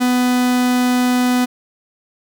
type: tone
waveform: 45% pulse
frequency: 248.9 Hz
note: B3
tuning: 14 cents sharp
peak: -13 dBFS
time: 0-1.46 s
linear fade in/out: 20 ms
effects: none